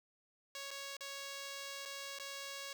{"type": "tone with dropouts", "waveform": "5% pulse", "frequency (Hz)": 554.4, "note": "C#5", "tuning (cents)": 0, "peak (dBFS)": -32, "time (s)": [0.55, 2.73], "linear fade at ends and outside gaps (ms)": 2, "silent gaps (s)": [[0.707, 0.712], [0.968, 1.007], [1.853, 1.857], [2.187, 2.197]], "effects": []}